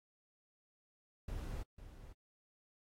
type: noise with echo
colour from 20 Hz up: brown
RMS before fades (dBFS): -42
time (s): 1.28-1.63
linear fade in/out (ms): 5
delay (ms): 500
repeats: 1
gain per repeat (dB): -11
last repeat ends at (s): 2.13
effects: AAC 48 kbps